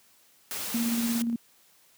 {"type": "noise", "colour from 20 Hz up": "white", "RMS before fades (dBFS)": -34, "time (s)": [0.51, 1.22], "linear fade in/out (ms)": 0}
{"type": "tone with tremolo", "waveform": "sine", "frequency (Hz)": 233.1, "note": "A#3", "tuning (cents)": 0, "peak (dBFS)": -24, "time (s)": [0.74, 1.36], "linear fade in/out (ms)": 5, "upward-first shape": "square", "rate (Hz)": 17, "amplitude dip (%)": 30}
{"effects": ["white hiss -61 dBFS RMS until 1.97 s", "high-pass 100 Hz 12 dB/octave"]}